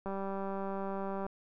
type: click train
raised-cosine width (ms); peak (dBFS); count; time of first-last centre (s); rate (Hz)
1; -25; 236; 0.06-1.265; 195
effects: none